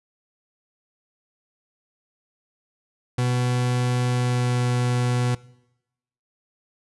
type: tone with pitch glide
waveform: 40% pulse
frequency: 124 to 123.21 Hz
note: B2 to B2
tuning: +7 to -4 cents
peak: -19 dBFS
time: 3.18-5.35 s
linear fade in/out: 5 ms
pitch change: -11 cents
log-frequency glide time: 4.07-4.64 s
effects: noise-tail reverb RT60 0.9 s tail -22 dB re dry + resampled to 24000 Hz